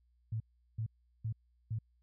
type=tone bursts; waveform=sine; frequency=110.8 Hz; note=A2; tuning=13 cents sharp; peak=-33 dBFS; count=4; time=0.32-1.788 s; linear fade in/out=5 ms; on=82 ms; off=380 ms; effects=added 60 Hz sine -68 dBFS peak until 2.02 s